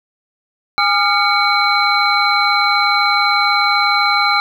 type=tone cluster; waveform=sine; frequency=818 / 1209 / 1385 / 2242 / 4068 Hz; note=G#5 / D6 / F6 / C#7 / C8; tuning=-26 / +50 / -15 / +19 / -50 cents; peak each=-18 dBFS; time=0.78-4.4 s; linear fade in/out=0 ms; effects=7-bit